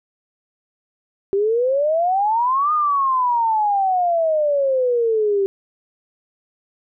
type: exponential two-way sweep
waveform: sine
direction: up then down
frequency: 386.5 to 1238 to 386.5 Hz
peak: -15 dBFS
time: 1.33-5.46 s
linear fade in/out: 0 ms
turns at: 2.73 s
effects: none